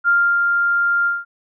sine tone with ADSR envelope, 1396.9 Hz, F6, in tune, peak -11 dBFS, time 0.04-1.25 s, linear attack 41 ms, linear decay 300 ms, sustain -3 dB, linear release 190 ms, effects none

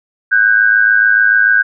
sine tone pair together, 1500 / 1606.9 Hz, F#6 / G6, +23 / +42 cents, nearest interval minor second, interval 119 cents, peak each -10 dBFS, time 0.31-1.63 s, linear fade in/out 20 ms, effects none

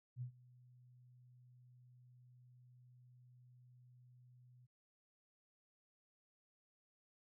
sine tone with ADSR envelope, 124.2 Hz, B2, 10 cents sharp, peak -40 dBFS, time 0.16-4.67 s, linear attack 56 ms, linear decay 95 ms, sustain -22 dB, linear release 22 ms, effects none

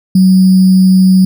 sine tone with sample-and-hold, 187.1 Hz, F#3, 20 cents sharp, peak -3 dBFS, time 0.15-1.25 s, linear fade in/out 5 ms, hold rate 4900 Hz, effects none

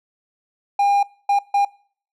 triangle tone bursts at uneven times, 806 Hz, G5, 48 cents sharp, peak -12 dBFS, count 3, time 0.79-1.03 / 1.29-1.39 / 1.54-1.65 s, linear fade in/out 5 ms, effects noise-tail reverb RT60 0.5 s tail -24 dB re dry

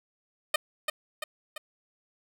10% pulse tone with echo, 613 Hz, D#5, 26 cents flat, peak -13 dBFS, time 0.54-0.56 s, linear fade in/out 5 ms, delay 340 ms, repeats 3, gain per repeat -5 dB, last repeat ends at 1.58 s, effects none

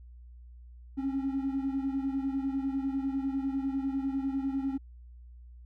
triangle beating tone pair, 269.2 / 279.2 Hz, C4 / C#4, +49 / +13 cents, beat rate 10 Hz, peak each -27 / -32 dBFS, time 0.97-4.78 s, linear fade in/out 20 ms, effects tanh soft clip ceiling -23 dBFS + added 60 Hz sine -47 dBFS peak until 5.65 s

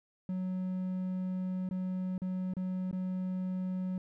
triangle tone with dropouts, 185 Hz, F#3, in tune, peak -30 dBFS, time 0.29-3.98 s, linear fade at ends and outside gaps 2 ms, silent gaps 1.69-1.71 / 2.18-2.218 / 2.537-2.567 / 2.913-2.928 s, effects none

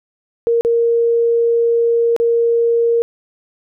sine tone with dropouts, 466.2 Hz, A#4, in tune, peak -11 dBFS, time 0.47-3.02 s, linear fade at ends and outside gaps 0 ms, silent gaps 0.61-0.649 / 2.164-2.2 s, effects none

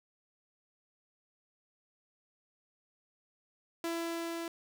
sawtooth tone with level ramp, 334.7 Hz, E4, 26 cents sharp, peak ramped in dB -29 to -33 dBFS, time 3.84-4.48 s, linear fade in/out 2 ms, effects none

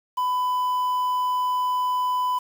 triangle tone with quantisation, 1000 Hz, B5, 21 cents sharp, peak -19 dBFS, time 0.17-2.39 s, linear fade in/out 10 ms, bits 7, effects none

